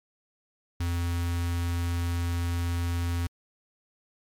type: tone with notch filter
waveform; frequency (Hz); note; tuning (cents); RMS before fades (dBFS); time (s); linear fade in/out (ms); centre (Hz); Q
square; 86.1; F2; -24; -28; 0.8-3.27; 5; 540; 0.95
effects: MP3 96 kbps